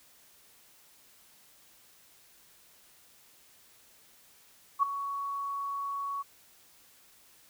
sine tone with ADSR envelope, 1118 Hz, C#6, 14 cents sharp, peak -19 dBFS, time 4.79-6.23 s, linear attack 38 ms, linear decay 7 ms, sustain -13 dB, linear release 20 ms, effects white hiss -60 dBFS RMS until 7.49 s

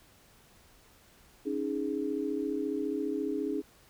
sine chord, C# suspended second, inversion none, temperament just, 277.2 / 311.8 / 415.8 Hz, C#4 / D#4 / G#4, 0 / +4 / +2 cents, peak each -34 dBFS, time 1.45-3.62 s, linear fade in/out 20 ms, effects pink hiss -60 dBFS RMS until 3.89 s

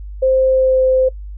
sine tone with pitch glide, 523.3 to 518.5 Hz, C5 to C5, 0 to -16 cents, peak -10 dBFS, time 0.22-1.09 s, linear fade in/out 10 ms, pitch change -16 cents, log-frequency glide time 0.48-0.83 s, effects noise-tail reverb RT60 0.1 s tail -21 dB re dry + added 50 Hz sine -27 dBFS peak until 1.37 s

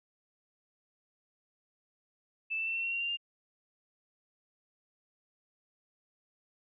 sine tone with pitch steps, 2637 / 2660 / 2683 / 2706 / 2730 / 2754 / 2778 / 2802 Hz, E7 / E7 / E7 / E7 / F7 / F7 / F7 / F7, 0 / +15 / +30 / +45 / -40 / -25 / -10 / +5 cents, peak -31 dBFS, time 2.5-3.172 s, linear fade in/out 20 ms, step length 84 ms, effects none

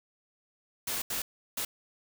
white noise bursts at uneven times, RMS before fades -33 dBFS, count 3, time 0.87-1.02 / 1.1-1.22 / 1.57-1.65 s, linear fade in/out 5 ms, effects none

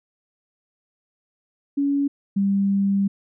sine tone pair in turn, 281.7 / 197.76 Hz, C#4 / G3, +28 / +15 cents, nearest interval tritone, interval 613 cents, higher first, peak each -18 / -17 dBFS, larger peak second, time 1.77-2.08 / 2.36-3.08 s, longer second, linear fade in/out 10 ms, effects none

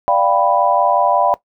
sine chord, G dominant seventh, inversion second, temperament equal, 587.3 / 698.5 / 784 / 987.8 Hz, D5 / F5 / G5 / B5, 0 / 0 / 0 / 0 cents, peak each -17 dBFS, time 0.08-1.34 s, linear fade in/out 0 ms, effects noise-tail reverb RT60 0.1 s tail -17 dB re dry

